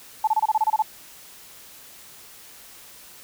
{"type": "tone bursts", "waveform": "sine", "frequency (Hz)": 870, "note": "A5", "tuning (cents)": -20, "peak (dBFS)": -16, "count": 10, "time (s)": [0.24, 0.823], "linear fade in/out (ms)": 5, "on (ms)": 34, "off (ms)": 27, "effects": ["white hiss -46 dBFS RMS until 3.23 s"]}